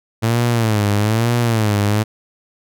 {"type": "tone with vibrato", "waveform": "sawtooth", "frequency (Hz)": 110.7, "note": "A2", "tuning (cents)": 11, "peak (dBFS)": -10, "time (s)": [0.22, 2.04], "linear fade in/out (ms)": 20, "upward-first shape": "sine", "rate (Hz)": 1.1, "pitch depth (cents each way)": 140, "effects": []}